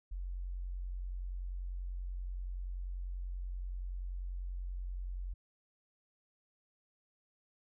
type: tone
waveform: sine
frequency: 45.19 Hz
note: F#1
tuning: 40 cents flat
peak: -37 dBFS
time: 0.11-5.34 s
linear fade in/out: 10 ms
effects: none